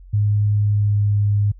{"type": "tone with pitch glide", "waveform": "sine", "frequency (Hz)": [103.9, 102.71], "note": ["G#2", "G#2"], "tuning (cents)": [1, -19], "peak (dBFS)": -14, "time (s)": [0.13, 1.52], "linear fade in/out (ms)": 10, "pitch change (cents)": -20, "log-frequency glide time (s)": [0.54, 1.21], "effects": ["added 45 Hz sine -39 dBFS peak until 1.59 s"]}